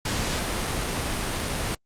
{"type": "noise", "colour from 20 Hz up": "pink", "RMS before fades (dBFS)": -27, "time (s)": [0.05, 1.75], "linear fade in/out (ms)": 5, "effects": ["low-pass 10000 Hz 12 dB/octave", "Opus 48 kbps"]}